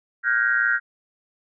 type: tone cluster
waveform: sine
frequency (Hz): 1410 / 1531 / 1636 / 1877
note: F6 / G6 / G#6 / A#6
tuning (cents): +16 / -41 / -26 / +11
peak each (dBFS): -22 / -22 / -25 / -26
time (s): 0.23-0.8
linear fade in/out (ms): 50
effects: none